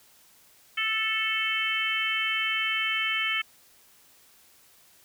harmonic tone, 440 Hz, A4, in tune, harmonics 3 / 4 / 5 / 6 / 7, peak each -34 / -33 / -29 / -32 / -30 dBFS, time 0.77-3.42 s, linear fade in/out 10 ms, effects white hiss -58 dBFS RMS until 5.04 s

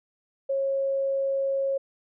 sine tone, 545 Hz, C#5, 29 cents flat, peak -23 dBFS, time 0.49-1.78 s, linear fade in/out 10 ms, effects none

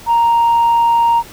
sine tone, 932.3 Hz, A#5, in tune, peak -7 dBFS, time 0.06-1.23 s, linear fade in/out 50 ms, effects tanh soft clip ceiling -7 dBFS + pink hiss -37 dBFS RMS until 1.32 s

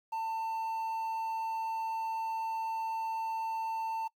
triangle tone with quantisation, 896 Hz, A5, 31 cents sharp, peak -30 dBFS, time 0.12-4.08 s, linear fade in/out 10 ms, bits 10, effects noise-tail reverb RT60 0.1 s tail -22 dB re dry

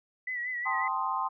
sine tone with vibrato, 1968 Hz, B6, 7 cents flat, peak -31 dBFS, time 0.27-0.88 s, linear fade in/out 5 ms, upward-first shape sine, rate 5.5 Hz, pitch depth 54 cents each way
sine chord, A half-diminished seventh, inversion third, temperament equal, 784 / 880 / 1046.5 / 1244.5 Hz, G5 / A5 / C6 / Eb6, 0 / 0 / 0 / 0 cents, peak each -35 / -35 / -30 / -36 dBFS, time 0.65-1.29 s, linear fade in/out 20 ms
effects none

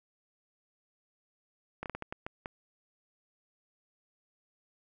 slowing click train, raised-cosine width 0.5 ms, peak -22 dBFS, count 8, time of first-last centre 1.83-2.459 s, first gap 28 ms, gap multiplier 1.38, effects none

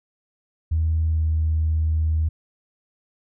sine tone with pitch glide, 80.1 to 79.04 Hz, E2 to D#2, -49 to +28 cents, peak -17 dBFS, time 0.71-2.29 s, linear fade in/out 10 ms, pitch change -23 cents, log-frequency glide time 1.08-1.22 s, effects tanh soft clip ceiling -13 dBFS

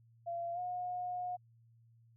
sine tone with pitch glide, 685 to 720.3 Hz, F5 to F#5, -34 to -47 cents, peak -36 dBFS, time 0.26-1.37 s, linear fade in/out 20 ms, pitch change +87 cents, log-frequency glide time 0.54-0.59 s, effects added 115 Hz sine -62 dBFS peak until 2.16 s

